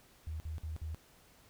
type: tone bursts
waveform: sine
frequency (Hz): 78.7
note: D#2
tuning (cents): +20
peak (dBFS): -37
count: 4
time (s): 0.27-0.946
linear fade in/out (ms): 0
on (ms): 130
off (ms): 52
effects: pink hiss -63 dBFS RMS until 1.49 s